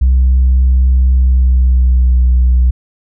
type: tone with pitch glide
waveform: sine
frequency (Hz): 64 to 62.11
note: C2 to B1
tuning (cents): -38 to +10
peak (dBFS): -4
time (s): 0.01-2.71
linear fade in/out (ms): 10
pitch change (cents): -52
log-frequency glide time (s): 1.13-2.21
effects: tanh soft clip ceiling -4 dBFS